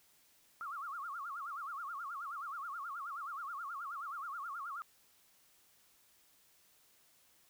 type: tone with vibrato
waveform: sine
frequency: 1240 Hz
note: D#6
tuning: 6 cents flat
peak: -40 dBFS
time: 0.61-4.82 s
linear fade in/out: 0 ms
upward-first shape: sine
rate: 9.4 Hz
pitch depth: 230 cents each way
effects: white hiss -68 dBFS RMS until 7.49 s